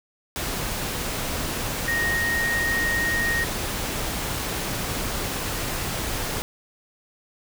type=tone in noise; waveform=sine; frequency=1864.7 Hz; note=A#6; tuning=in tune; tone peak=-22 dBFS; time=1.88-3.44 s; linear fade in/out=0 ms; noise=pink; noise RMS=-28 dBFS; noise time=0.36-6.42 s; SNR=+3 dB; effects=none